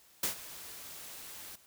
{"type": "noise with ADSR envelope", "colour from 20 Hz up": "white", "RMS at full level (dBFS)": -30, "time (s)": [0.23, 1.56], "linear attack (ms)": 4, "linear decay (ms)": 110, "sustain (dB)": -17, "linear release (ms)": 9, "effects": ["white hiss -62 dBFS RMS until 1.66 s"]}